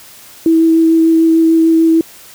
sine tone with vibrato, 325.8 Hz, E4, 20 cents flat, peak -6 dBFS, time 0.46-2.01 s, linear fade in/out 2 ms, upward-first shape sine, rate 6.7 Hz, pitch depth 10 cents each way, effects white hiss -38 dBFS RMS until 2.34 s

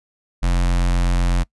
square tone with notch filter, 44 Hz, F1, 14 cents sharp, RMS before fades -17 dBFS, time 0.42-1.44 s, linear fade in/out 20 ms, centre 400 Hz, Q 1.9, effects noise-tail reverb RT60 0.1 s tail -24 dB re dry + resampled to 24000 Hz

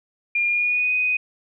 sine tone with pitch glide, 2410 to 2495 Hz, D7 to D#7, +44 to +4 cents, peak -18 dBFS, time 0.35-1.17 s, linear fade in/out 5 ms, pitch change +60 cents, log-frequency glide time 0.48-0.92 s, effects none

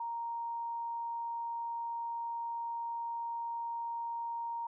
sine tone, 932.3 Hz, A#5, in tune, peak -35 dBFS, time 0-4.67 s, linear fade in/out 5 ms, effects none

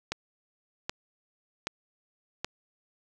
click train, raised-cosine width 0.2 ms, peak -13 dBFS, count 4, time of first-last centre 0.12-2.446 s, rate 1.29 Hz, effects none

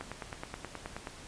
click train, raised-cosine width 0.5 ms, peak -23 dBFS, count 11, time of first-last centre 0.01-1.072 s, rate 9.42 Hz, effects pink hiss -49 dBFS RMS until 1.27 s + resampled to 22050 Hz

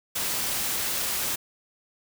white noise, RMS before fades -28 dBFS, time 0.15-1.36 s, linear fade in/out 10 ms, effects none

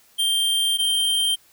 square tone pair in turn, 3168 / 3155 Hz, G7 / G7, +18 / +10 cents, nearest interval unison, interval 8 cents, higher first, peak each -19 dBFS, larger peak neither, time 0.18-0.78 / 0.78-1.36 s, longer first, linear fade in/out 20 ms, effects white hiss -56 dBFS RMS until 1.52 s

